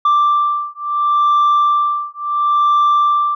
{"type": "beating tone pair", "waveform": "sine", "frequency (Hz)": [1176, 1176.72], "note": ["D6", "D6"], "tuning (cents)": [2, 3], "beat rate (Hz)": 0.72, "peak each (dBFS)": [-13, -13], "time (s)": [0.05, 3.35], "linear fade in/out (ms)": 5, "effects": ["tanh soft clip ceiling -8 dBFS"]}